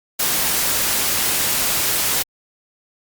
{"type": "noise", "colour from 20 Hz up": "white", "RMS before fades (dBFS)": -19, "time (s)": [0.19, 2.23], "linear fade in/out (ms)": 10, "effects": ["Opus 48 kbps"]}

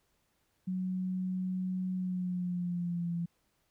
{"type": "tone with pitch glide", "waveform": "sine", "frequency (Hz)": [185, 170.63], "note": ["F#3", "F3"], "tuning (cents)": [0, -40], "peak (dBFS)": -31, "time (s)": [0.67, 3.26], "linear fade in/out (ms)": 10, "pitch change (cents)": -140, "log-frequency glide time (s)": [1.94, 3.14], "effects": ["pink hiss -75 dBFS RMS until 3.7 s"]}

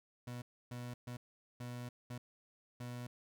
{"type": "tone bursts at uneven times", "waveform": "30% pulse", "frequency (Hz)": 122.3, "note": "B2", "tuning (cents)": -16, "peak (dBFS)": -40, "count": 6, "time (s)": [[0.27, 0.42], [0.71, 0.94], [1.07, 1.17], [1.6, 1.89], [2.1, 2.18], [2.8, 3.07]], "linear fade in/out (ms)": 5, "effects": []}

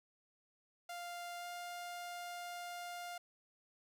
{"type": "tone with pitch glide", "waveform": "sawtooth", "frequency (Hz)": [698.5, 703], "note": ["F5", "F5"], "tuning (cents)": [0, 11], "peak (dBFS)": -40, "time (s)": [0.89, 3.18], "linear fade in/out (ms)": 5, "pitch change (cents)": 11, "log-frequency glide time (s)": [1.38, 1.45], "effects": []}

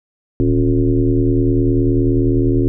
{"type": "tone with frequency modulation", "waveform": "sine", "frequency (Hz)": 194.2, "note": "G3", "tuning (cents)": -16, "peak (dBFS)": -11, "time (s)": [0.4, 2.68], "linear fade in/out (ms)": 0, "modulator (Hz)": 79.7, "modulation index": 2.4, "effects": []}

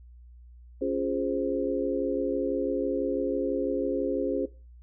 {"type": "chord", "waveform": "sine", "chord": "Db major seventh", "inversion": "none", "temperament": "equal", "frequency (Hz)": [277.2, 349.2, 415.3, 523.3], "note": ["Db4", "F4", "Ab4", "C5"], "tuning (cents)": [0, 0, 0, 0], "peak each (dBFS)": [-30, -32, -31, -31], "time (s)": [0.81, 4.46], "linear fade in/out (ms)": 10, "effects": ["noise-tail reverb RT60 0.3 s tail -17 dB re dry", "added 60 Hz sine -47 dBFS peak until 4.82 s"]}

